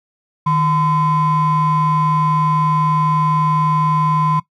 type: ring-modulated tone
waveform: triangle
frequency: 587.3 Hz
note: D5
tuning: in tune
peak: -7 dBFS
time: 0.46-4.4 s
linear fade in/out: 10 ms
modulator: 432 Hz
effects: noise-tail reverb RT60 0.1 s tail -19 dB re dry + tanh soft clip ceiling -5 dBFS